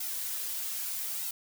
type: noise with flanger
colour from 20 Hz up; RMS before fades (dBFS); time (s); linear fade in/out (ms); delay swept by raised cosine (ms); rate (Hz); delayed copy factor
blue; -35; 0-1.31; 5; 1.7 to 6.9; 0.8; -0.85
effects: none